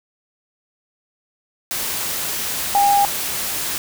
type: tone in noise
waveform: sine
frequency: 807 Hz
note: G#5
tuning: 50 cents flat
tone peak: -12 dBFS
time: 2.75-3.05 s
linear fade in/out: 0 ms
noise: white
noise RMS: -24 dBFS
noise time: 1.71-3.78 s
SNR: +9 dB
effects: none